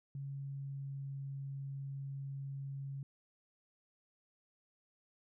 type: tone with pitch glide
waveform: sine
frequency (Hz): 138.59 to 137.63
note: C#3 to C#3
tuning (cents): 0 to -12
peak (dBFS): -40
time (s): 0.15-3.03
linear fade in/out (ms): 2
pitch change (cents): -12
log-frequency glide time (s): 0.28-1.15
effects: none